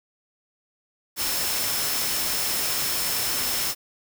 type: tone in noise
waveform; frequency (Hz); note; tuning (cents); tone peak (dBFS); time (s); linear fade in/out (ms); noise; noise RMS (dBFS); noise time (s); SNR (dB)
sine; 5300; E8; +9; -32; 1.16-3.75; 50; white; -26; 1.16-3.75; -9
effects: none